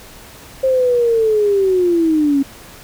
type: linear sweep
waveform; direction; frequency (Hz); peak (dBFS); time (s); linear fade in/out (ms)
sine; down; 532 to 271.2; -11; 0.63-2.43; 10
effects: pink hiss -39 dBFS RMS until 2.83 s